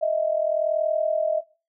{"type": "tone pair together", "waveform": "sine", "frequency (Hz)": [622.3, 663.2], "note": ["D#5", "E5"], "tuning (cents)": [0, 10], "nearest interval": "minor second", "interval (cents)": 110, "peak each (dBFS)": [-22, -23], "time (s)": [0.01, 1.41], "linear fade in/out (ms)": 20, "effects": ["noise-tail reverb RT60 0.3 s tail -19 dB re dry"]}